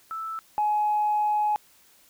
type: tone pair in turn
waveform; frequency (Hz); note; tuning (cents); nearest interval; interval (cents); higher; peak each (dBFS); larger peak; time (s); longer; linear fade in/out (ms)
sine; 1318.5 / 842; E6 / G#5; 0 / +24; minor sixth; 776; first; -30 / -20; second; 0.11-0.39 / 0.58-1.56; second; 0
effects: tanh soft clip ceiling -16 dBFS + white hiss -58 dBFS RMS until 2.09 s